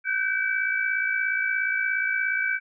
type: tone cluster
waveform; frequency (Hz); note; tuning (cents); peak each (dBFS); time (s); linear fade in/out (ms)
sine; 1509 / 1566 / 2295; F#6 / G6 / D7; +34 / -2 / -40; -27; 0.04-2.6; 50
effects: none